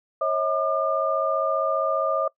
sine tone cluster, 545 / 640 / 1204 Hz, C#5 / D#5 / D6, -29 / +49 / +43 cents, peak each -25 dBFS, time 0.21-2.28 s, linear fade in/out 5 ms, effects noise-tail reverb RT60 0.1 s tail -22 dB re dry

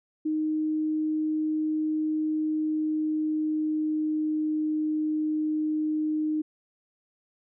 sine tone with pitch glide, 310 to 308 Hz, D#4 to D#4, -6 to -17 cents, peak -24 dBFS, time 0.25-6.42 s, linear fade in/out 10 ms, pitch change -11 cents, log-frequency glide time 2.32-4.71 s, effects none

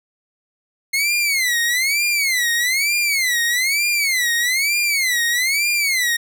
sawtooth tone with vibrato, 2119 Hz, C7, 21 cents sharp, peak -13 dBFS, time 0.93-6.17 s, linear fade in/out 10 ms, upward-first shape sine, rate 1.1 Hz, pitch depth 220 cents each way, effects none

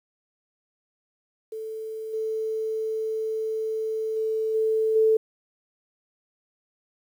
sine tone with level steps, 440 Hz, A4, in tune, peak -31 / -25 / -23 / -20 / -16 dBFS, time 1.52-5.17 s, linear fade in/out 5 ms, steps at 2.13 / 4.16 / 4.54 / 4.95 s, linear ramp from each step 10 ms, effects 9-bit

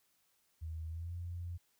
sine tone with pitch glide, 80.2 to 86.95 Hz, E2 to F2, -47 to -7 cents, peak -39 dBFS, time 0.61-1.58 s, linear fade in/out 20 ms, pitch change +140 cents, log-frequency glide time 0.88-1.13 s, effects white hiss -75 dBFS RMS until 1.79 s

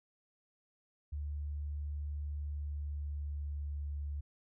sine tone with pitch glide, 73.3 to 72.42 Hz, D2 to D2, -3 to -24 cents, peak -36 dBFS, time 1.12-4.21 s, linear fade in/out 10 ms, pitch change -21 cents, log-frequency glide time 2.42-4.02 s, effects none

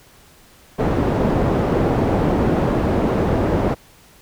white low-pass noise, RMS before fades -18 dBFS, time 0.78-3.75 s, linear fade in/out 20 ms, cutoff 460 Hz, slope 12 dB/octave, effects pink hiss -49 dBFS RMS until 4.21 s

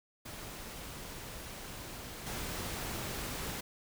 pink noise with level steps, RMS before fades -45 / -39 dBFS, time 0.25-3.61 s, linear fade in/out 10 ms, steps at 2.26 s, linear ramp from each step 10 ms, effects none

